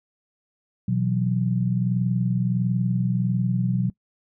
sine chord, B suspended fourth, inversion none, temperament equal, 123.47 / 164.81 / 185 Hz, B2 / E3 / F#3, 0 / 0 / 0 cents, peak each -23 / -29 / -23 dBFS, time 0.88-3.9 s, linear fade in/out 5 ms, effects noise-tail reverb RT60 0.1 s tail -22 dB re dry

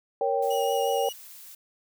sine chord, G diminished, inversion first, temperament equal, 466.2 / 554.4 / 784 Hz, Bb4 / Db5 / G5, 0 / 0 / 0 cents, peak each -27 dBFS, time 0.21-1.09 s, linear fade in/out 2 ms
blue noise, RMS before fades -46 dBFS, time 0.42-1.55 s, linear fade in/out 5 ms
sawtooth tone with vibrato, 2885 Hz, F#7, 44 cents flat, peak -32 dBFS, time 0.5-1.13 s, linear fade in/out 10 ms, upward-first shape triangle, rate 5.5 Hz, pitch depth 22 cents each way
effects none

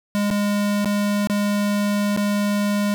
square tone with dropouts, 204.9 Hz, G#3, 23 cents flat, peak -19 dBFS, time 0.15-2.94 s, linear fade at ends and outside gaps 0 ms, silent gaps 0.303-0.311 / 0.846-0.857 / 1.272-1.298 / 2.164-2.174 s, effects none

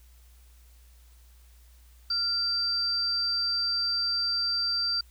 sine tone pair together, 1396.9 / 4690 Hz, F6 / D8, 0 / -3 cents, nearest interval octave + major sixth, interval 2097 cents, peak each -37 / -25 dBFS, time 2.1-5.01 s, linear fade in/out 5 ms, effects added 60 Hz sine -52 dBFS peak until 5.1 s + white hiss -63 dBFS RMS until 5.1 s

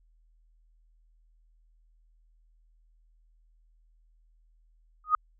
sine tone with exponential growth, 1244.5 Hz, D#6, in tune, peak -15 dBFS, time 5.04-5.15 s, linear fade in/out 2 ms, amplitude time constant 22 ms, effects added 40 Hz sine -60 dBFS peak until 5.39 s

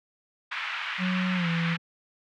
white band-pass noise, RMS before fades -33 dBFS, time 0.51-1.77 s, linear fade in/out 10 ms, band 1100 to 2700 Hz, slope 24 dB/octave
triangle tone with pitch glide, 183.9 to 167.67 Hz, F#3 to E3, -10 to +30 cents, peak -23 dBFS, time 0.98-1.78 s, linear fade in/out 50 ms, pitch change -160 cents, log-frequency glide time 1.35-1.48 s
effects none

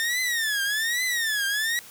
sawtooth tone with vibrato, 1800 Hz, A6, 39 cents sharp, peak -20 dBFS, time 0-1.79 s, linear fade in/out 0 ms, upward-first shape triangle, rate 1.2 Hz, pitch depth 220 cents each way, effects white hiss -46 dBFS RMS until 1.9 s

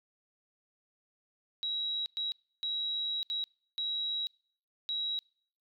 sine tone bursts at uneven times, 3864 Hz, B7, 39 cents flat, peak -31 dBFS, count 6, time 1.63-2.06 / 2.17-2.32 / 2.63-3.23 / 3.3-3.44 / 3.78-4.27 / 4.89-5.19 s, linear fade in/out 0 ms, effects noise-tail reverb RT60 0.6 s tail -26 dB re dry

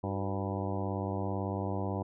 harmonic tone with a mistuned harmonic, 98 Hz, G2, in tune, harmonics 1 / 2 / 3 / 4 / 5 / 6 / 7 / 8 / 9 / 10, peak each -35 / -38 / -40 / -41 / -42 / -43 / -43 / -44 / -45 / -45 dBFS, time 0.03-2.03 s, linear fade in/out 10 ms, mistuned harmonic 4, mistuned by -78 cents, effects none

